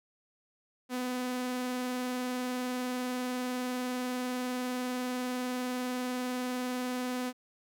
sawtooth tone with vibrato, 250.8 Hz, B3, 27 cents sharp, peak -28 dBFS, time 0.89-7.33 s, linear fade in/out 50 ms, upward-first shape triangle, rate 20 Hz, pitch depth 31 cents each way, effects none

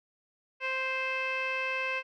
15% pulse tone with low-pass filter, 523.3 Hz, C5, in tune, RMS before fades -32 dBFS, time 0.6-2.03 s, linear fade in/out 50 ms, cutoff 2800 Hz, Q 7.5, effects none

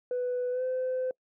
sine tone with pitch glide, 495.8 to 512.4 Hz, B4 to C5, +7 to -36 cents, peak -26 dBFS, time 0.11-1.11 s, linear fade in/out 2 ms, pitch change +57 cents, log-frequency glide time 0.51-0.63 s, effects noise-tail reverb RT60 0.1 s tail -26 dB re dry + tanh soft clip ceiling -25 dBFS

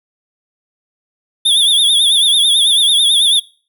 square tone with vibrato, 3493 Hz, A7, 13 cents flat, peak -9 dBFS, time 1.45-3.4 s, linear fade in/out 10 ms, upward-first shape triangle, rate 9.1 Hz, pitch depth 120 cents each way, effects noise-tail reverb RT60 0.4 s tail -22 dB re dry

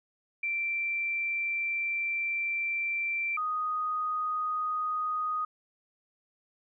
sine tone pair in turn, 2349 / 1244.3 Hz, D7 / D#6, 0 / 0 cents, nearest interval major seventh, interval 1100 cents, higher first, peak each -28 dBFS, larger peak neither, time 0.43-3.37 / 3.37-5.45 s, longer first, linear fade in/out 5 ms, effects none

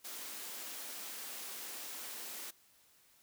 white high-pass noise, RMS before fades -45 dBFS, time 0.04-2.51 s, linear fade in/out 10 ms, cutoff 220 Hz, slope 24 dB/octave, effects white hiss -67 dBFS RMS until 3.22 s

